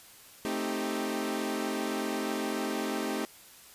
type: chord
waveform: sawtooth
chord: A half-diminished seventh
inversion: none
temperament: equal with one note detuned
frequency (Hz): 220 / 263.4 / 311.1 / 392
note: A3 / C4 / Eb4 / G4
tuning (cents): 0 / +12 / 0 / 0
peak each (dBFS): -32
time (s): 0.45-3.25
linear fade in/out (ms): 0
effects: white hiss -53 dBFS RMS until 3.74 s + resampled to 32000 Hz